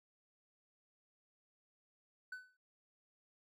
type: tone with exponential decay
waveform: triangle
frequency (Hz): 1503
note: F#6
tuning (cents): +27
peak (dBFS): -39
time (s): 2.32-2.57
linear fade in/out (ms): 5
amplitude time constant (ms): 53
effects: none